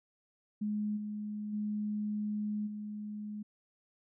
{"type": "tone with level steps", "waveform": "sine", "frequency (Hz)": 210, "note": "G#3", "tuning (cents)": 19, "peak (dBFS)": [-31, -36, -32, -38], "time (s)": [0.61, 3.43], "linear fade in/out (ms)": 10, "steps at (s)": [0.96, 1.52, 2.66], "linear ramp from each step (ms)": 20, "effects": []}